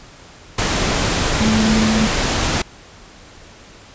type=tone in noise; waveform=sine; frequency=218.7 Hz; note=A3; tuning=10 cents flat; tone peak=-14 dBFS; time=1.4-2.07 s; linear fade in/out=5 ms; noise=pink; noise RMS=-18 dBFS; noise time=0.58-2.62 s; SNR=+1 dB; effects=pink hiss -42 dBFS RMS until 3.94 s + resampled to 16000 Hz